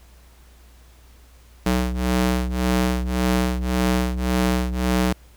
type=ring-modulated tone; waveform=sawtooth; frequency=124.6 Hz; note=B2; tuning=16 cents sharp; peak=-12 dBFS; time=1.66-5.13 s; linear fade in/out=5 ms; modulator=61.4 Hz; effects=added 60 Hz sine -47 dBFS peak until 5.36 s + pink hiss -55 dBFS RMS until 5.36 s